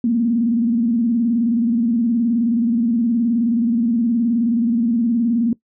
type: tone with vibrato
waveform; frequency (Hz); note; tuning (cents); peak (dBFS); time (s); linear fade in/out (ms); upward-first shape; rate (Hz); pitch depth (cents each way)
sine; 233.1; A#3; 0; -14; 0.04-5.53; 2; square; 19; 74
effects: noise-tail reverb RT60 0.1 s tail -20 dB re dry